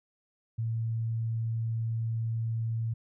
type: tone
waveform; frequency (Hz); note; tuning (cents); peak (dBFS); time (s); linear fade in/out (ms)
sine; 113.6; A#2; -44; -28; 0.58-2.94; 10
effects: none